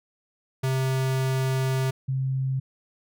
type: tone pair in turn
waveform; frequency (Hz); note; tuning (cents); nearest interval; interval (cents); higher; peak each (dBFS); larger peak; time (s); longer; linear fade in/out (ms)
square / sine; 131.8 / 132.64; C3 / C3; +13 / +24; unison; 11; second; -23; neither; 0.63-1.91 / 2.08-2.6; first; 10
effects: none